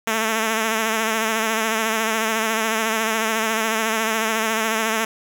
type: tone with vibrato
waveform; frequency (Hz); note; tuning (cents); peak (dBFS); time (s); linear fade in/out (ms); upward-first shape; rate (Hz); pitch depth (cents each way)
5% pulse; 221.7; A3; +13; -8; 0.07-5.05; 5; sine; 14; 40
effects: none